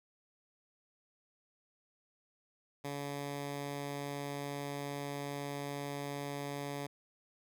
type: tone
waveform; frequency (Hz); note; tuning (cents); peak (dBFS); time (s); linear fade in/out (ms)
10% pulse; 142.4; C#3; +47; -30; 2.84-6.87; 10
effects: none